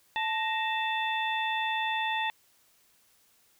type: harmonic tone with a mistuned harmonic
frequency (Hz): 880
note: A5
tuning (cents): 0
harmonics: 1 / 2 / 3 / 4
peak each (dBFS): -30 / -33 / -35 / -36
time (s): 0.16-2.3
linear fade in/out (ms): 0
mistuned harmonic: 2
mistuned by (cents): +99
effects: white hiss -65 dBFS RMS until 3.59 s